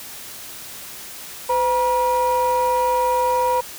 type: tone pair together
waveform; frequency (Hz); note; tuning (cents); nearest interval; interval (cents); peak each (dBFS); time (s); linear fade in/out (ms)
sine; 507.5 / 958; B4 / A#5; +47 / +47; major seventh; 1100; -18 / -16; 1.49-3.61; 10
effects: tanh soft clip ceiling -13 dBFS + white hiss -36 dBFS RMS until 3.78 s